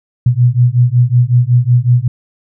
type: beating tone pair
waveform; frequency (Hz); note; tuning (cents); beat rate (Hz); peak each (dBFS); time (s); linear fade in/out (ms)
sine; 120 / 125.4; B2 / B2; -49 / +27; 5.4; -10; 0.26-2.08; 5
effects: none